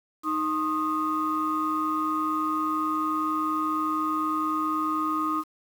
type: tone cluster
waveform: sine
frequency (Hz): 310.7 / 1071 / 1240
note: D#4 / C6 / D#6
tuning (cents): -2 / +40 / -6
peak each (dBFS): -28 / -30 / -26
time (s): 0.23-5.44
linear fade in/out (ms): 50
effects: tanh soft clip ceiling -16 dBFS + 8-bit